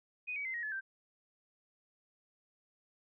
sine tone with pitch steps, 2489 / 2269 / 2069 / 1886.3 / 1719.8 / 1568 Hz, D#7 / C#7 / C7 / A#6 / A6 / G6, 0 / +40 / -20 / +20 / -40 / 0 cents, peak -36 dBFS, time 0.27-0.81 s, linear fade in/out 20 ms, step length 90 ms, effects none

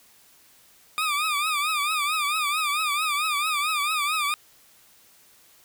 20% pulse tone with vibrato, 1211 Hz, D#6, 47 cents flat, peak -18 dBFS, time 0.98-4.34 s, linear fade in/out 0 ms, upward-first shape triangle, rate 4.5 Hz, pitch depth 120 cents each way, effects white hiss -56 dBFS RMS until 5.64 s

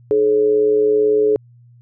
sine tone with amplitude modulation, 426 Hz, G#4, 44 cents sharp, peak -9 dBFS, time 0.11-1.36 s, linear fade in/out 0 ms, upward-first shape sine, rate 118 Hz, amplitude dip 55%, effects added 120 Hz sine -44 dBFS peak until 1.81 s

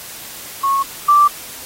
sine tone pair in turn, 1098 / 1171 Hz, C#6 / D6, -17 / -5 cents, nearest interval minor second, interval 112 cents, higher second, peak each -13 / -7 dBFS, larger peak second, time 0.63-0.83 / 1.08-1.28 s, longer neither, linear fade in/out 10 ms, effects white hiss -33 dBFS RMS until 1.65 s + AAC 48 kbps

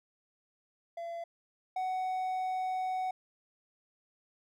triangle tone pair in turn, 678 / 745.7 Hz, E5 / F#5, +49 / +13 cents, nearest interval major second, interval 164 cents, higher second, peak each -35 / -29 dBFS, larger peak second, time 0.97-1.24 / 1.76-3.11 s, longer second, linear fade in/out 5 ms, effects none

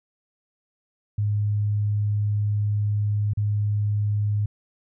sine tone with dropouts, 104 Hz, G#2, 3 cents sharp, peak -20 dBFS, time 1.18-4.46 s, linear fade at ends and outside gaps 5 ms, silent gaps 3.335-3.372 s, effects none

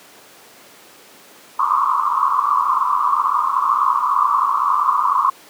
white band-pass noise, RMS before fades -17 dBFS, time 1.59-5.3 s, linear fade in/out 5 ms, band 1000 to 1200 Hz, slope 96 dB/octave, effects pink hiss -44 dBFS RMS until 5.49 s + high-pass 300 Hz 12 dB/octave

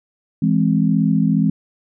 sine chord, E augmented, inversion none, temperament equal with one note detuned, 164.81 / 206.8 / 261.6 Hz, E3 / G#3 / B#3, 0 / -7 / 0 cents, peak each -17 / -17 / -19 dBFS, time 0.42-1.5 s, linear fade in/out 5 ms, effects none

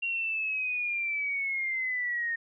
sine linear sweep, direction down, 2763 to 1838 Hz, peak -28 dBFS, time 0.02-2.36 s, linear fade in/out 10 ms, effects none

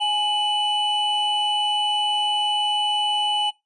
triangle tone pair together, 836 / 2979 Hz, G#5 / F#7, +11 / +11 cents, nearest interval octave + minor seventh, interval 2200 cents, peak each -21 dBFS, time 0-3.51 s, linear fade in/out 20 ms, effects noise-tail reverb RT60 0.2 s tail -20 dB re dry + resampled to 24000 Hz

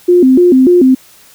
sine tone with vibrato, 303.9 Hz, D#4, 41 cents flat, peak -3 dBFS, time 0.08-0.95 s, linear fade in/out 10 ms, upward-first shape square, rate 3.4 Hz, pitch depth 270 cents each way, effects white hiss -42 dBFS RMS until 1.34 s

